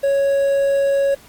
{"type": "tone with quantisation", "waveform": "triangle", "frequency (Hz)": 554.4, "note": "C#5", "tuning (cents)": 0, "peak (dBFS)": -12, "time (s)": [0.03, 1.15], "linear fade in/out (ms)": 10, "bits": 7, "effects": ["pink hiss -47 dBFS RMS until 1.28 s", "AAC 64 kbps"]}